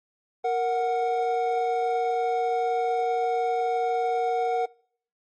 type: tone pair together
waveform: triangle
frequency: 466.2 / 737.9 Hz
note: A#4 / F#5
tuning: 0 / -5 cents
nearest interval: minor sixth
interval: 795 cents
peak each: -24 / -22 dBFS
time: 0.44-4.66 s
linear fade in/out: 10 ms
effects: noise-tail reverb RT60 0.6 s tail -25 dB re dry + MP3 32 kbps